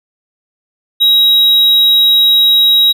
triangle tone, 3825 Hz, A#7, 44 cents sharp, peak -4 dBFS, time 1-2.93 s, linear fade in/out 20 ms, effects none

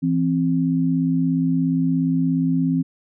sine tone pair together, 166.26 / 263.3 Hz, E3 / C4, +15 / +11 cents, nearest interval minor sixth, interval 796 cents, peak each -20 / -19 dBFS, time 0.02-2.83 s, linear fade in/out 20 ms, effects none

